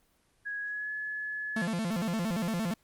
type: tone with pitch glide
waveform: sine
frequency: 1661.2 to 1707.9 Hz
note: G#6 to G#6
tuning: 0 to +48 cents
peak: -33 dBFS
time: 0.45-1.66 s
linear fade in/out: 20 ms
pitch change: +48 cents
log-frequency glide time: 0.61-0.91 s
type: tone with vibrato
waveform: 45% pulse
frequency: 196 Hz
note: G3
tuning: in tune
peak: -29 dBFS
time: 1.56-2.74 s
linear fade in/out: 5 ms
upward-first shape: square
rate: 8.7 Hz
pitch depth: 220 cents each way
effects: pink hiss -69 dBFS RMS until 2.83 s + Opus 24 kbps